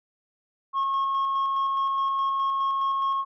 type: tone with tremolo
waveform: sine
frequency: 1088 Hz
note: C#6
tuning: 33 cents flat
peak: -19 dBFS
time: 0.73-3.25 s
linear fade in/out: 50 ms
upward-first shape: square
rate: 4.8 Hz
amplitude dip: 25%
effects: tanh soft clip ceiling -21 dBFS